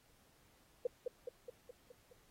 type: tone with echo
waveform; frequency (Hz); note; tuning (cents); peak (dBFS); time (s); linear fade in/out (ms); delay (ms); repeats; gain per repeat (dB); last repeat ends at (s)
sine; 492.6; B4; -5; -31; 0.85-0.87; 5; 210; 6; -4; 2.13
effects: pink hiss -70 dBFS RMS until 2.3 s + AAC 48 kbps